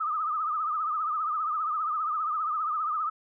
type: tone with vibrato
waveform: sine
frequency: 1246 Hz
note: D#6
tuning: 2 cents sharp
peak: -26 dBFS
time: 0-3.1 s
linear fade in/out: 10 ms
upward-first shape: triangle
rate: 15 Hz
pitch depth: 110 cents each way
effects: none